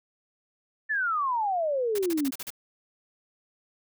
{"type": "exponential sweep", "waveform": "sine", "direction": "down", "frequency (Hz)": [1797, 256.5], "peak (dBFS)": -24, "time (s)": [0.89, 2.31], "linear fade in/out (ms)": 20}
{"type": "noise bursts", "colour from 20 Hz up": "white", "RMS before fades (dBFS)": -36, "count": 8, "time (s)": [1.95, 2.504], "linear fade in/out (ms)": 5, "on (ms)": 36, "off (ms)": 38}
{"effects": []}